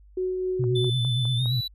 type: tone with tremolo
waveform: sine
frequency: 370 Hz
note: F#4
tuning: in tune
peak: -23 dBFS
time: 0.17-0.9 s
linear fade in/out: 5 ms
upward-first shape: triangle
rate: 3.8 Hz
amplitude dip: 30%
type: tone with vibrato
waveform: sine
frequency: 123 Hz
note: B2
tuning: 7 cents flat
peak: -22 dBFS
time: 0.59-1.61 s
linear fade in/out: 10 ms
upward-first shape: sine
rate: 8.7 Hz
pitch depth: 94 cents each way
type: click train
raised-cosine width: 1 ms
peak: -28 dBFS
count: 5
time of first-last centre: 0.64-1.458 s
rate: 4.89 Hz
type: tone with pitch glide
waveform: triangle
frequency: 3520 to 3951 Hz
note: A7 to B7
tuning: 0 to 0 cents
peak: -27 dBFS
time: 0.75-1.68 s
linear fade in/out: 10 ms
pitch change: +200 cents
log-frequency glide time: 1.36-1.53 s
effects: added 50 Hz sine -49 dBFS peak until 1.74 s